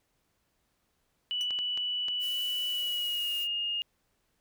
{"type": "tone with pitch glide", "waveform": "sine", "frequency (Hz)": [2960, 2841], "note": ["F#7", "F7"], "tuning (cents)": [0, 29], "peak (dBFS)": -29, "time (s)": [1.31, 3.82], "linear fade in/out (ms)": 0, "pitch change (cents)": -71, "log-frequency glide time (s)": [2.69, 3.37]}
{"type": "tone with exponential decay", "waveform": "25% pulse", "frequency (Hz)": 2960, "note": "F#7", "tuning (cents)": 0, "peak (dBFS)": -30, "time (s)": [1.41, 1.49], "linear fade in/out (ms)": 0, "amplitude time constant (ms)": 16}
{"type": "clicks", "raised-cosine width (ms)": 0.2, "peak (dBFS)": -25, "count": 4, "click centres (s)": [1.507, 1.589, 1.775, 2.084]}
{"type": "noise", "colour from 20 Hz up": "blue", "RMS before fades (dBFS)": -44, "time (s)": [2.19, 3.48], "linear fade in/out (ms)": 50}
{"effects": ["pink hiss -75 dBFS RMS until 4.4 s"]}